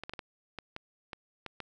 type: clicks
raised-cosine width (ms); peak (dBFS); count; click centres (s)
0.3; -23; 9; 0.036 / 0.095 / 0.136 / 0.192 / 0.587 / 0.764 / 1.132 / 1.463 / 1.603
effects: none